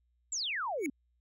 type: exponential sweep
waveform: sine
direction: down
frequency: 7820 to 248 Hz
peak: -32 dBFS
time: 0.32-0.9 s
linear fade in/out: 5 ms
type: tone with exponential growth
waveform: square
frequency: 2238 Hz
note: C#7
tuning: 16 cents sharp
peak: -32 dBFS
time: 0.78-0.86 s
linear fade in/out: 1 ms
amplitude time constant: 16 ms
effects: added 60 Hz sine -70 dBFS peak until 1.2 s